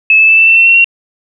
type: tone with pitch steps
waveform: sine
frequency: 2600 / 2620 / 2639 / 2659 / 2679 / 2699 / 2720 / 2740 Hz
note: E7 / E7 / E7 / E7 / E7 / E7 / F7 / F7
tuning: -24 / -11 / +1 / +14 / +27 / +40 / -46 / -34 cents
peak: -3 dBFS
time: 0.1-0.844 s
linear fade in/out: 2 ms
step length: 93 ms
effects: none